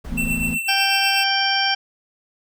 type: noise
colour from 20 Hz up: brown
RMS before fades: -29 dBFS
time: 0.04-0.55 s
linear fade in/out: 10 ms
type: chord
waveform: sine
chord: E suspended fourth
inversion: none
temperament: just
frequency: 164.81 / 219.8 / 247.2 Hz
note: E3 / A3 / B3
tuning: 0 / -2 / +2 cents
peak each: -28 dBFS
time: 0.09-0.59 s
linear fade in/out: 50 ms
type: tone with tremolo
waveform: square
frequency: 2689 Hz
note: E7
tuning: 34 cents sharp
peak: -20 dBFS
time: 0.17-1.24 s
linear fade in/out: 10 ms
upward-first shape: triangle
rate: 8.1 Hz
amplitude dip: 65%
type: harmonic tone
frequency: 784 Hz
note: G5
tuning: in tune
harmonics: 1 / 2 / 3 / 4 / 6 / 7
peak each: -23 / -23 / -26 / -23 / -28 / -24 dBFS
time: 0.68-1.75 s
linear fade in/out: 10 ms
effects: none